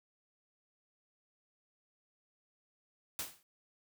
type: noise with exponential decay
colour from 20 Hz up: white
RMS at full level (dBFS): -35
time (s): 3.19-3.43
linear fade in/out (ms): 1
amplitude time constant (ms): 51
effects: none